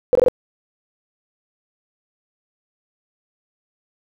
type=tone bursts; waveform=sine; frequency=503 Hz; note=B4; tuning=32 cents sharp; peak=-9 dBFS; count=4; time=0.13-0.284 s; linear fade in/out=0 ms; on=22 ms; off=22 ms; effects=none